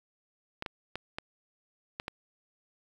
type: clicks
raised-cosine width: 0.3 ms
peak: -19 dBFS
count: 6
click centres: 0.624 / 0.662 / 0.956 / 1.185 / 1.999 / 2.081 s
effects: 8-bit